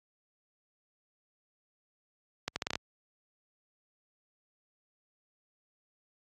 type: accelerating click train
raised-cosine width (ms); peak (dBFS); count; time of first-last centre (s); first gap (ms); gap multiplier
0.2; -14; 7; 2.48-2.755; 80; 0.77
effects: high-pass 60 Hz 12 dB/octave + AAC 32 kbps